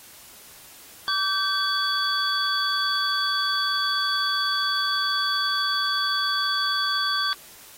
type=tone cluster; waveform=sine; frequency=1155 / 1555 / 3390 / 4568 Hz; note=D6 / G6 / G#7 / D8; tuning=-29 / -14 / +35 / -49 cents; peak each=-27 dBFS; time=1.08-7.33 s; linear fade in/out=0 ms; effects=white hiss -47 dBFS RMS until 7.77 s + AAC 48 kbps